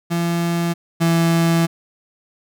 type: tone pair in turn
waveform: 35% pulse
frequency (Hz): 170.1 / 166.79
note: F3 / E3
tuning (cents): -45 / +21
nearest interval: unison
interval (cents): 34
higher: first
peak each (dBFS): -16 / -12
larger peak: second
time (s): 0.1-0.74 / 1-1.67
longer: second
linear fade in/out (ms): 20
effects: none